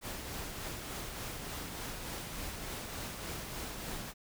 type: noise with tremolo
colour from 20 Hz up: pink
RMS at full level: -40 dBFS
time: 0.01-4.14 s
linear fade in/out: 50 ms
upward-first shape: triangle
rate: 3.4 Hz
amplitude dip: 35%
effects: none